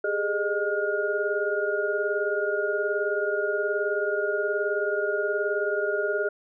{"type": "tone cluster", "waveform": "sine", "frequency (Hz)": [402.9, 421.7, 613, 1428], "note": ["G4", "G#4", "D#5", "F6"], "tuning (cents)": [48, 26, -26, 38], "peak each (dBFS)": -29, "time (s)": [0.04, 6.29], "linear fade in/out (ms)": 5, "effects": []}